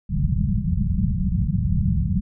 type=low-pass noise; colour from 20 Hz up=white; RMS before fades=-21 dBFS; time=0.09-2.21 s; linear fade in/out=10 ms; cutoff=200 Hz; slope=96 dB/octave; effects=none